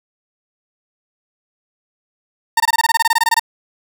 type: tone bursts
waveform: 30% pulse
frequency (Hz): 914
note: A#5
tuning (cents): -34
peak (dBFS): -8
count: 16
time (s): 2.57-3.396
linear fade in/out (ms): 5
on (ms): 31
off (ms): 22
effects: none